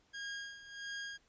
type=tone with tremolo; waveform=sawtooth; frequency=1628 Hz; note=G#6; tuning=35 cents flat; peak=-36 dBFS; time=0.13-1.18 s; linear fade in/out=20 ms; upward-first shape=sine; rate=1.5 Hz; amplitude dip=75%; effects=pink hiss -71 dBFS RMS until 1.28 s + resampled to 16000 Hz

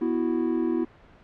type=chord; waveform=triangle; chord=B suspended fourth; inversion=none; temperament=equal; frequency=246.9 / 329.6 / 370 Hz; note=B3 / E4 / F#4; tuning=0 / 0 / 0 cents; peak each=-26 / -23 / -28 dBFS; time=0.01-0.85 s; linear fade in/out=10 ms; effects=pink hiss -53 dBFS RMS until 1.23 s + low-pass 2000 Hz 12 dB/octave

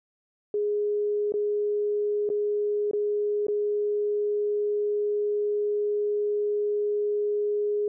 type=tone with dropouts; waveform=sine; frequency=415.3 Hz; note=G#4; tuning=in tune; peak=-23 dBFS; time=0.54-7.88 s; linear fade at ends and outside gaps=2 ms; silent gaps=1.322-1.339 / 2.291-2.3 / 2.912-2.933 / 3.468-3.483 s; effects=none

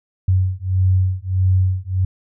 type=beating tone pair; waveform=sine; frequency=92.5 / 94.1 Hz; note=F#2 / F#2; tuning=0 / +30 cents; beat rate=1.6 Hz; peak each=-17 dBFS; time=0.28-2.05 s; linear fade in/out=5 ms; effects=none

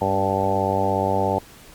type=harmonic tone with a mistuned harmonic; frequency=97 Hz; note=G2; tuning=18 cents flat; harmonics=1 / 2 / 3 / 4 / 5 / 6 / 7 / 8 / 9; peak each=-28 / -29 / -31 / -29 / -27 / -26 / -29 / -26 / -25 dBFS; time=0.01-1.39 s; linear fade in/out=5 ms; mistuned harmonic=3; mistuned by=-17 cents; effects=pink hiss -46 dBFS RMS until 1.74 s + Opus 48 kbps

